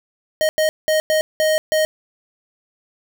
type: tone bursts at uneven times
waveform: square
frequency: 623 Hz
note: D#5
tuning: 2 cents sharp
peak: -15 dBFS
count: 6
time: 0.41-0.49 / 0.58-0.69 / 0.88-1 / 1.1-1.21 / 1.4-1.58 / 1.72-1.85 s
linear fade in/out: 0 ms
effects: none